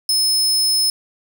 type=tone; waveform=sawtooth; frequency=5200 Hz; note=E8; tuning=24 cents flat; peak=-12 dBFS; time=0.09-0.9 s; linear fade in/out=2 ms; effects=none